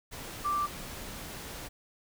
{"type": "tone in noise", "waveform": "sine", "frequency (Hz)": 1174.7, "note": "D6", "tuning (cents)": 0, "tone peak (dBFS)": -27, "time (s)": [0.44, 0.67], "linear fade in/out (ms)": 20, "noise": "pink", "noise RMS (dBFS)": -42, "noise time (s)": [0.11, 1.69], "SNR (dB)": 12, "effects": []}